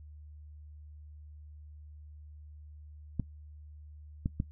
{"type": "clicks", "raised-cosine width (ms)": 5, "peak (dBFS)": -18, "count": 3, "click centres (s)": [3.197, 4.259, 4.401], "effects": ["noise-tail reverb RT60 0.1 s tail -18 dB re dry", "added 75 Hz sine -47 dBFS peak until 4.51 s"]}